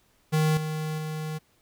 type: tone with level steps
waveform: square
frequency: 155.56 Hz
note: D#3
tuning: in tune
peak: -21 / -29 / -31 dBFS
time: 0.32-1.39 s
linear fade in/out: 20 ms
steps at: 0.57 / 0.98 s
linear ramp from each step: 2 ms
effects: pink hiss -65 dBFS RMS until 1.61 s